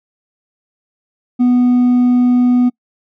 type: tone with hard clipping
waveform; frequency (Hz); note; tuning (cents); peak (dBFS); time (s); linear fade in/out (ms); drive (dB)
sine; 246.9; B3; 0; -9; 1.39-2.7; 20; 2
effects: noise-tail reverb RT60 0.1 s tail -26 dB re dry